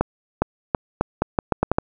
accelerating click train, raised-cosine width 1 ms, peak -3 dBFS, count 10, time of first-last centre 0.01-1.785 s, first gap 410 ms, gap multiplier 0.8, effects none

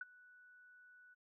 sine tone with ADSR envelope, 1480 Hz, F#6, in tune, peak -39 dBFS, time 0.01-1.15 s, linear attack 3 ms, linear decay 24 ms, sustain -21 dB, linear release 22 ms, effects none

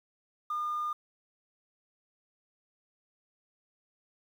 triangle tone, 1212 Hz, D#6, 46 cents flat, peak -27 dBFS, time 0.5-0.93 s, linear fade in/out 5 ms, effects tanh soft clip ceiling -27 dBFS + 10-bit

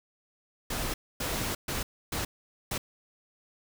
pink noise bursts at uneven times, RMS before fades -32 dBFS, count 5, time 0.7-0.94 / 1.2-1.55 / 1.68-1.83 / 2.12-2.25 / 2.71-2.78 s, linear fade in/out 5 ms, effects none

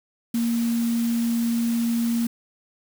sine tone in noise, 233.1 Hz, A#3, in tune, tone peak -20 dBFS, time 0.34-2.27 s, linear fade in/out 5 ms, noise white, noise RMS -37 dBFS, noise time 0.34-2.27 s, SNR +14 dB, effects none

